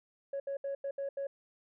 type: tone bursts at uneven times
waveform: sine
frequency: 554.4 Hz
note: C#5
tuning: in tune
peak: -32 dBFS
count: 6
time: 0.33-0.4 / 0.47-0.57 / 0.64-0.75 / 0.84-0.91 / 0.98-1.09 / 1.17-1.27 s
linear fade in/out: 5 ms
effects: tanh soft clip ceiling -31 dBFS

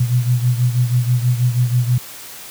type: beating tone pair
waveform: sine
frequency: 121.6 / 127.8 Hz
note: B2 / C3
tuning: -26 / -40 cents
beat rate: 6.2 Hz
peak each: -14 / -19 dBFS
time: 0-1.98 s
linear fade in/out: 5 ms
effects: white hiss -35 dBFS RMS until 2.5 s + high-pass 60 Hz 12 dB/octave

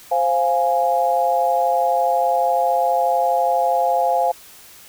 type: chord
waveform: sine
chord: F minor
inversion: second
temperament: equal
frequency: 523.3 / 698.5 / 830.6 Hz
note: C5 / F5 / Ab5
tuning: 0 / 0 / 0 cents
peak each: -21 / -18 / -20 dBFS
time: 0.11-4.32 s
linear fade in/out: 10 ms
effects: white hiss -44 dBFS RMS until 4.88 s

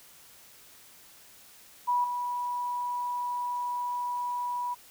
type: tone with level steps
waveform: sine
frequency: 977 Hz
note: B5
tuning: 19 cents flat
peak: -23 / -29 dBFS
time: 1.87-4.75 s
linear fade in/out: 20 ms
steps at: 2.04 s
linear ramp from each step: 2 ms
effects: white hiss -54 dBFS RMS until 4.9 s

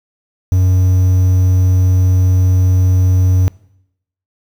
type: tone with quantisation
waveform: triangle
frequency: 92.5 Hz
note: F#2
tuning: in tune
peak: -6 dBFS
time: 0.52-3.48 s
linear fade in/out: 0 ms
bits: 6
effects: noise-tail reverb RT60 0.8 s tail -23 dB re dry

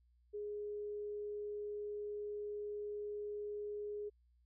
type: tone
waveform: sine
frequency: 415.3 Hz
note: G#4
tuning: in tune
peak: -40 dBFS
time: 0.33-4.1 s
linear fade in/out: 20 ms
effects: added 60 Hz sine -68 dBFS peak until 4.45 s

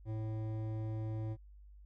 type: tone with hard clipping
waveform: triangle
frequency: 109.6 Hz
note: A2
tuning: 6 cents flat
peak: -38 dBFS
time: 0.05-1.37 s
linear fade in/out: 50 ms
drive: 16 dB
effects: added 50 Hz sine -53 dBFS peak until 1.85 s

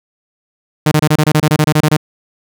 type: tone bursts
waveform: sawtooth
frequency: 152.7 Hz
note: D#3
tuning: 32 cents flat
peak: -4 dBFS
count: 14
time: 0.86-1.968 s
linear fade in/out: 5 ms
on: 55 ms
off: 26 ms
effects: none

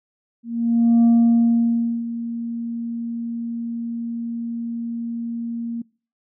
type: tone with ADSR envelope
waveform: sine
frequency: 233 Hz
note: A#3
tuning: 1 cent flat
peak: -8 dBFS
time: 0.43-5.82 s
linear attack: 610 ms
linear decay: 1000 ms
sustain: -16 dB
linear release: 6 ms
effects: noise-tail reverb RT60 0.4 s tail -25 dB re dry + tanh soft clip ceiling -10 dBFS

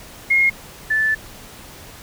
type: tone pair in turn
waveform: sine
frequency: 2147 / 1751.9 Hz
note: C7 / A6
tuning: +44 / -8 cents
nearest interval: major third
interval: 352 cents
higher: first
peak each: -12 / -15 dBFS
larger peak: first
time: 0.3-0.5 / 0.9-1.15 s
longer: second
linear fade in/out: 10 ms
effects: pink hiss -40 dBFS RMS until 2.02 s

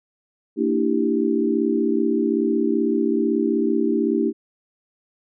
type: chord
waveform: sine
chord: E half-diminished seventh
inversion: second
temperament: equal with one note detuned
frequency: 228.5 / 293.7 / 329.6 / 392 Hz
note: Bb3 / D4 / E4 / G4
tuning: -34 / 0 / 0 / 0 cents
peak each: -23 dBFS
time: 0.56-4.33 s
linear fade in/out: 50 ms
effects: none

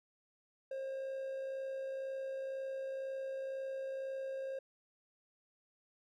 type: tone with amplitude modulation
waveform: triangle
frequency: 535 Hz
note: C5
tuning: 38 cents sharp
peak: -35 dBFS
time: 0.71-4.59 s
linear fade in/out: 5 ms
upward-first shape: sine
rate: 62 Hz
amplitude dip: 30%
effects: none

